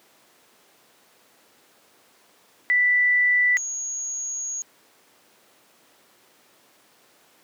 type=tone pair in turn; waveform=sine; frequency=1975.5 / 6645 Hz; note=B6 / G#8; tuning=0 / 0 cents; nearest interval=octave + major sixth; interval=2100 cents; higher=second; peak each=-16 / -27 dBFS; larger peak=first; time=2.7-3.57 / 3.57-4.62 s; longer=second; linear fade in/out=0 ms; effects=pink hiss -57 dBFS RMS until 7.43 s + high-pass 300 Hz 12 dB/octave